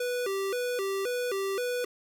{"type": "tone with vibrato", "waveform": "square", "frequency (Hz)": 438.3, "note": "A4", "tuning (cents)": -7, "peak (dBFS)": -29, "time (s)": [0, 1.85], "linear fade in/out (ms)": 5, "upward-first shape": "square", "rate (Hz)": 1.9, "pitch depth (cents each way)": 200, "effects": []}